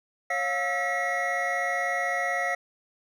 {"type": "tone cluster", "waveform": "triangle", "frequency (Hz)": [551, 708, 1313, 1926, 2160], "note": ["C#5", "F5", "E6", "B6", "C#7"], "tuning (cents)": [-11, 23, -7, -44, -45], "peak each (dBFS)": [-32, -28, -33, -27, -33], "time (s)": [0.3, 2.55], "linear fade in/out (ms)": 5, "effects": []}